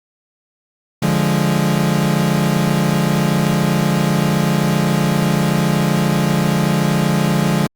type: chord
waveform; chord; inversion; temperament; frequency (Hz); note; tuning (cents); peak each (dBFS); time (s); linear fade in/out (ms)
40% pulse; D diminished; none; equal; 146.83 / 174.61 / 207.7; D3 / F3 / Ab3; 0 / 0 / 0; -17 / -17 / -18; 1.02-7.67; 5
effects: Opus 48 kbps